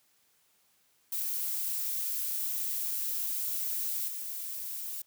violet noise with level steps, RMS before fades -33 / -38 dBFS, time 1.12-5.02 s, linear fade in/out 5 ms, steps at 4.08 s, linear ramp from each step 2 ms, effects white hiss -69 dBFS RMS until 5.06 s + high-pass 80 Hz 12 dB/octave

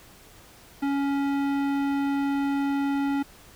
sine tone with tanh clipping, 279.2 Hz, C#4, 13 cents sharp, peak -25 dBFS, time 0.82-3.23 s, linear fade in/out 10 ms, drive 17 dB, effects pink hiss -51 dBFS RMS until 3.55 s

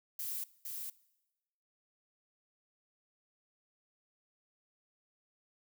violet noise with echo, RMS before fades -39 dBFS, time 0.19-0.44 s, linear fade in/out 5 ms, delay 460 ms, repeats 1, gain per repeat -3 dB, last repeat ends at 0.9 s, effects noise-tail reverb RT60 1.0 s tail -21 dB re dry

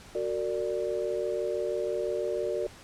sine chord, Gb augmented, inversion none, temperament equal with one note detuned, 370 / 456 / 587.3 Hz, Gb4 / Bb4 / D5, 0 / -38 / 0 cents, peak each -32 dBFS, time 0.15-2.67 s, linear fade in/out 2 ms, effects pink hiss -50 dBFS RMS until 2.83 s + low-pass 9000 Hz 12 dB/octave

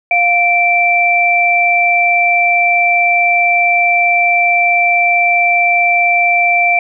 sine tone pair together, 702.6 / 2341 Hz, F5 / D7, +10 / -6 cents, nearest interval octave + major sixth, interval 2084 cents, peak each -13 / -10 dBFS, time 0.11-6.79 s, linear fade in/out 2 ms, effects none

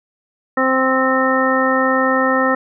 harmonic tone, 261.6 Hz, C4, in tune, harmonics 1 / 2 / 3 / 4 / 5 / 7, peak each -19 / -18 / -24 / -23 / -19 / -20 dBFS, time 0.57-2.55 s, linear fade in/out 5 ms, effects none

